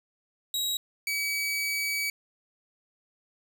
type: tone pair in turn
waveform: sawtooth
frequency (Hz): 3835 / 2280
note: A#7 / C#7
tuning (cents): +48 / +48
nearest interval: major sixth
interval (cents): 900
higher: first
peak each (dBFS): -24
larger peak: neither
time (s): 0.54-0.77 / 1.07-2.1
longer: second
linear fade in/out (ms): 2
effects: none